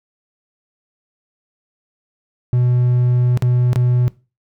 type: tone with dropouts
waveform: triangle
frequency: 123.47 Hz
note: B2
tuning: in tune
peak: -10 dBFS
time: 2.53-4.08 s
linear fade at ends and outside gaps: 0 ms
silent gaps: 3.374-3.423 / 3.731-3.759 s
effects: noise-tail reverb RT60 0.3 s tail -20 dB re dry